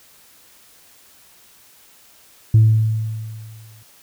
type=tone with exponential decay; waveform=sine; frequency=110 Hz; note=A2; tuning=in tune; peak=-5 dBFS; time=2.54-3.83 s; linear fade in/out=5 ms; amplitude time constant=280 ms; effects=tanh soft clip ceiling -5 dBFS + white hiss -50 dBFS RMS until 4.02 s